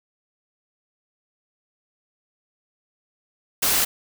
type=noise; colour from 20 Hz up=white; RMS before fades=-20 dBFS; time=3.62-3.85 s; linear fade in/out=10 ms; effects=none